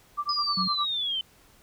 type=tone with tremolo; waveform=sine; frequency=1174.7 Hz; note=D6; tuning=in tune; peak=-24 dBFS; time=0.17-0.86 s; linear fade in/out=20 ms; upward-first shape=sine; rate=9.7 Hz; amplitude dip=100%
type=linear sweep; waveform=sine; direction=down; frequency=5040 to 3030 Hz; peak=-26 dBFS; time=0.29-1.21 s; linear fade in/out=2 ms
type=tone; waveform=sine; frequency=185.1 Hz; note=F#3; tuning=1 cent sharp; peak=-29 dBFS; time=0.57-0.68 s; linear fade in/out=5 ms
effects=pink hiss -58 dBFS RMS until 1.62 s